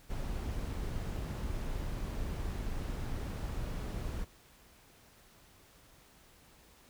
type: noise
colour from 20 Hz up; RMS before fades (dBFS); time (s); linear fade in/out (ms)
brown; -37; 0.09-4.25; 20
effects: pink hiss -61 dBFS RMS until 6.89 s